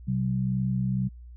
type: tone pair together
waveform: sine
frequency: 127.9 / 189.98 Hz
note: C3 / F#3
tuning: -39 / +46 cents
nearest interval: perfect fifth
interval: 685 cents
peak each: -26 / -27 dBFS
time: 0.07-1.09 s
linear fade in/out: 20 ms
effects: added 60 Hz sine -42 dBFS peak until 1.36 s